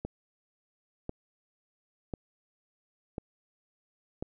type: click train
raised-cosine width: 2 ms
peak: -21 dBFS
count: 5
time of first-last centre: 0.05-4.225 s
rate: 0.958 Hz
effects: none